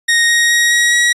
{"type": "tone with pitch steps", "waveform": "sawtooth", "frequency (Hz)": [1864.7, 1876.6, 1888.5, 1900.6, 1912.7], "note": ["A#6", "A#6", "A#6", "A#6", "A#6"], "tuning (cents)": [0, 11, 22, 33, 44], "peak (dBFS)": -6, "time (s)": [0.08, 1.13], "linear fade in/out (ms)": 10, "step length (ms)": 210, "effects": ["resampled to 24000 Hz"]}